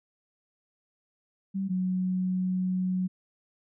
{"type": "tone pair in turn", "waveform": "sine", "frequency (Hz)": [193.5, 184.5], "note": ["G3", "F#3"], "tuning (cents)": [-22, -5], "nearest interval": "minor second", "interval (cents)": 83, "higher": "first", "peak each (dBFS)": [-27, -25], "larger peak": "second", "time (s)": [[1.54, 1.69], [1.69, 3.08]], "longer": "second", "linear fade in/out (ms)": 20, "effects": []}